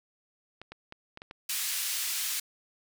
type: clicks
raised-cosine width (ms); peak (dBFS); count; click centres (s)
0.3; -27; 6; 0.616 / 0.72 / 0.924 / 1.174 / 1.219 / 1.311
type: band-pass noise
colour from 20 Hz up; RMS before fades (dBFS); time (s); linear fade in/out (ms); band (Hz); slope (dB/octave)
white; -32; 1.49-2.4; 5; 2000 to 14000; 12
effects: none